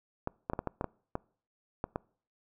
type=clicks; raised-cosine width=1 ms; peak=-18 dBFS; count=10; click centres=0.274 / 0.499 / 0.534 / 0.591 / 0.673 / 0.811 / 0.843 / 1.154 / 1.841 / 1.959 s; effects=noise-tail reverb RT60 0.5 s tail -25 dB re dry